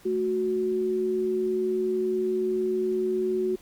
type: tone pair together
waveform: sine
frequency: 219.7 / 369.5 Hz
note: A3 / F#4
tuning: -2 / -2 cents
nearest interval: major sixth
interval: 900 cents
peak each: -32 / -23 dBFS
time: 0.05-3.56 s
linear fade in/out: 10 ms
effects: pink hiss -54 dBFS RMS until 3.61 s + MP3 96 kbps